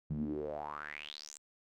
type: tone with band-pass filter sweep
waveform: sawtooth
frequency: 74.5 Hz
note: D2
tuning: 25 cents sharp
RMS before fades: -41 dBFS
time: 0.1-1.38 s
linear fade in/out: 0 ms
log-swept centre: 160 to 8000 Hz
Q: 7.5
effects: none